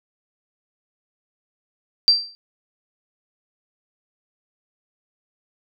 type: tone with exponential decay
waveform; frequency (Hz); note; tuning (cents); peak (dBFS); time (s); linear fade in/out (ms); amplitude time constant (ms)
sine; 4699; D8; 0; -7; 2.08-2.35; 0; 57
effects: none